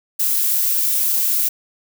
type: noise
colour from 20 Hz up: violet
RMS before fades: -18 dBFS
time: 0.19-1.49 s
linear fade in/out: 10 ms
effects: none